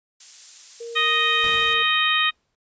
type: noise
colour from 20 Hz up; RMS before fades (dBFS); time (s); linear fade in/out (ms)
violet; -34; 0.2-1.74; 5
type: tone with pitch glide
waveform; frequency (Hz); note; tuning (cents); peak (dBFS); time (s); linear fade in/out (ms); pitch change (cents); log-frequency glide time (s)
sine; 466.2 to 461.1; A#4 to A#4; 0 to -19; -31; 0.8-1.83; 10; -19; 1.14-1.52
type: harmonic tone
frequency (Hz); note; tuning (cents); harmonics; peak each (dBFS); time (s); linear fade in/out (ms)
622.3; D#5; 0; 2 / 3 / 4 / 5 / 6; -24 / -24 / -24 / -24 / -24; 0.95-2.31; 20
type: noise with exponential decay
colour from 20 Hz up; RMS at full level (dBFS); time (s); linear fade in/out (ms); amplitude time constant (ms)
pink; -35; 1.44-2.55; 0; 240
effects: noise-tail reverb RT60 0.1 s tail -26 dB re dry + resampled to 16000 Hz